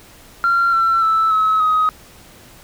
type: tone with pitch steps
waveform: sine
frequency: 1378 / 1347.3 / 1317.3 / 1287.9 / 1259.3 Hz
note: F6 / E6 / E6 / E6 / D#6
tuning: -24 / +37 / -2 / -41 / +20 cents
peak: -11 dBFS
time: 0.44-1.89 s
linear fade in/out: 0 ms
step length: 290 ms
effects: tanh soft clip ceiling -9 dBFS + pink hiss -44 dBFS RMS until 2.63 s